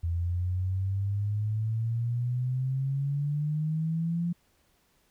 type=exponential sweep; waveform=sine; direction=up; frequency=83.5 to 173.9 Hz; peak=-26 dBFS; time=0.03-4.33 s; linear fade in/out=10 ms; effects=pink hiss -68 dBFS RMS until 5.1 s